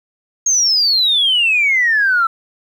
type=exponential sweep; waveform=sine; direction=down; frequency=6550 to 1318.5 Hz; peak=-10 dBFS; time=0.46-2.27 s; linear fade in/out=5 ms; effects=tanh soft clip ceiling -6 dBFS + 8-bit